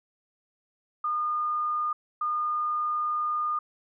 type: tone bursts at uneven times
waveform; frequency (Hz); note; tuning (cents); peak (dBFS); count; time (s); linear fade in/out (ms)
sine; 1218; D#6; -37; -25; 2; 1.04-1.93 / 2.21-3.59; 5
effects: none